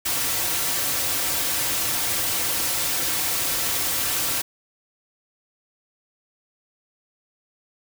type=noise with comb filter; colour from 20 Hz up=white; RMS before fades=-24 dBFS; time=0.05-4.42 s; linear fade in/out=10 ms; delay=4.8 ms; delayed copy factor=-0.5; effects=none